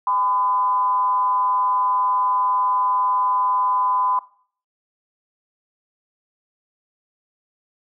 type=tone with frequency modulation; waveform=sine; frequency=1010 Hz; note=B5; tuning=39 cents sharp; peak=-17 dBFS; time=0.07-4.19 s; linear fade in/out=2 ms; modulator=198 Hz; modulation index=0.46; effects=noise-tail reverb RT60 0.5 s tail -19 dB re dry